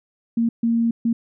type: tone bursts at uneven times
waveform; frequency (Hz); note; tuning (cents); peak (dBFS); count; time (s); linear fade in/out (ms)
sine; 231.3; A#3; -13; -16; 3; 0.37-0.49 / 0.63-0.91 / 1.05-1.13; 5
effects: none